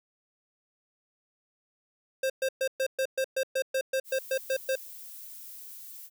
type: tone bursts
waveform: square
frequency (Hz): 529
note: C5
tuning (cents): +19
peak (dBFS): -26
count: 14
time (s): 2.23-4.756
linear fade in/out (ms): 5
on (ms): 69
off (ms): 120
type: noise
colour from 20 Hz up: violet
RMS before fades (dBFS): -45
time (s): 4.04-6.1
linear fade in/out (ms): 50
effects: none